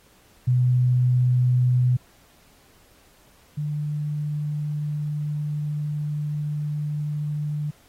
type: tone pair in turn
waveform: sine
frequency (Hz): 125.2 / 148.89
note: B2 / D3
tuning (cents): +24 / +24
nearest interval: minor third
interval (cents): 300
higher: second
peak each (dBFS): -16 / -24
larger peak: first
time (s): 0.47-1.97 / 3.57-7.71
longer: second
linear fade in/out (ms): 10
effects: pink hiss -57 dBFS RMS until 7.88 s + AAC 48 kbps